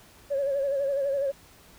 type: tone with vibrato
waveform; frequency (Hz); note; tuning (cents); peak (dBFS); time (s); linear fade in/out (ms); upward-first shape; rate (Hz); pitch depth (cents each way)
sine; 554.4; C#5; 0; -23; 0.3-1.32; 20; sine; 12; 57
effects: tanh soft clip ceiling -19 dBFS + pink hiss -54 dBFS RMS until 1.78 s